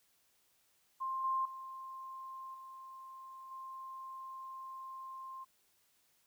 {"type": "tone with level steps", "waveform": "sine", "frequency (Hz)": 1055, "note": "C6", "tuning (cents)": 14, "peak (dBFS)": [-35, -31, -44, -48, -44], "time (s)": [1, 5.45], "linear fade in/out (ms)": 20, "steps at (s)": [1.24, 1.45, 2.54, 3.51], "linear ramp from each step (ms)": 5, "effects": ["white hiss -73 dBFS RMS until 6.26 s"]}